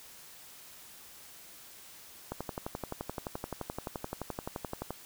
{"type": "click train", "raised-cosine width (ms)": 1, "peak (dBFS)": -21, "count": 31, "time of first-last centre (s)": [2.32, 4.906], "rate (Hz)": 11.6, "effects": ["white hiss -52 dBFS RMS until 5.05 s"]}